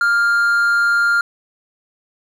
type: tone with amplitude modulation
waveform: triangle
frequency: 1400 Hz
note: F6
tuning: 4 cents sharp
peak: -9 dBFS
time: 0.01-1.21 s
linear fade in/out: 2 ms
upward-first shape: sine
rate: 221 Hz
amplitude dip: 35%
effects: none